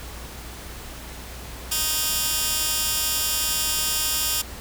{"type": "tone with high-pass filter", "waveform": "15% pulse", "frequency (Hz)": 311.1, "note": "D#4", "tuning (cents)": 0, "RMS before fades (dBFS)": -24, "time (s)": [1.71, 4.42], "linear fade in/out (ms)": 10, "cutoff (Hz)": 4400, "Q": 0.51, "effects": ["added 60 Hz sine -39 dBFS peak until 4.6 s", "pink hiss -39 dBFS RMS until 4.6 s"]}